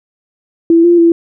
sine tone with pitch steps, 333.2 / 345.8 / 336.1 Hz, E4 / F4 / E4, +19 / -17 / +34 cents, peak -4 dBFS, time 0.7-1.12 s, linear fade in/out 2 ms, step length 140 ms, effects none

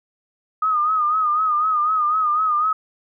sine tone with vibrato, 1241 Hz, D#6, 5 cents flat, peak -16 dBFS, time 0.62-2.73 s, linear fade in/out 5 ms, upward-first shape sine, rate 4 Hz, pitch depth 67 cents each way, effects none

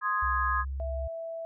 sine chord, Ab major, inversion first, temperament equal, 1046.5 / 1244.5 / 1661.2 Hz, C6 / Eb6 / Ab6, 0 / 0 / 0 cents, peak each -30 / -29 / -31 dBFS, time 0.01-0.65 s, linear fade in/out 50 ms
sine tone with pitch glide, 66.8 to 67.5 Hz, C2 to C#2, +36 to -45 cents, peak -31 dBFS, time 0.22-1.08 s, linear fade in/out 10 ms, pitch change +19 cents, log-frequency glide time 0.37-0.75 s
sine tone, 659.3 Hz, E5, in tune, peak -34 dBFS, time 0.8-1.45 s, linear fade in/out 0 ms
effects none

